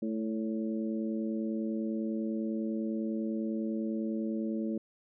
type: harmonic tone with a mistuned harmonic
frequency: 110 Hz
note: A2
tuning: in tune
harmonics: 2 / 3 / 4 / 5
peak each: -32 / -36 / -43 / -43 dBFS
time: 0.02-4.78 s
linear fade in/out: 5 ms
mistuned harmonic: 5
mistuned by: +25 cents
effects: none